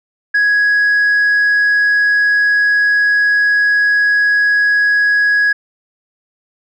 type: tone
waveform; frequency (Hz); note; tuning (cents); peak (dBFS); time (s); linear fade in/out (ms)
sine; 1666; G#6; +5; -7; 0.34-5.53; 10
effects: tanh soft clip ceiling -8 dBFS